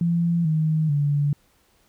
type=tone with pitch steps; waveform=sine; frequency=170 / 156.79 / 144.61 Hz; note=F3 / D#3 / D3; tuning=-46 / +14 / -26 cents; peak=-18 dBFS; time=0.01-1.33 s; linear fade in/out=2 ms; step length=440 ms; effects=pink hiss -62 dBFS RMS until 1.88 s